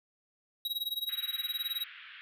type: tone with tremolo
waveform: square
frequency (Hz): 3840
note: B7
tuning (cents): -49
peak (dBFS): -30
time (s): 0.65-1.84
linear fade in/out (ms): 2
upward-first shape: sine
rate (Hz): 19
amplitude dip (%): 90
type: band-pass noise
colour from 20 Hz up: pink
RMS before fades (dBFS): -50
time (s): 1.09-2.21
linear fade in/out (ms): 0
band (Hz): 1400 to 3400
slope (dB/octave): 48
effects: none